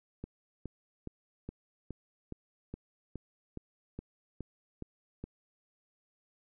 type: click train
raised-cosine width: 3 ms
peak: -27 dBFS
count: 13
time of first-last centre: 0.24-5.24 s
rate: 2.4 Hz
effects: none